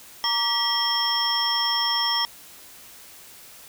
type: tone cluster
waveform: sine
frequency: 933 / 1164 / 1940 / 3244 / 5390 Hz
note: A#5 / D6 / B6 / G#7 / E8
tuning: +1 / -16 / -31 / -41 / +38 cents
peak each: -28 / -31 / -30 / -26 / -24 dBFS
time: 0.24-2.25 s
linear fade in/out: 0 ms
effects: white hiss -46 dBFS RMS until 3.68 s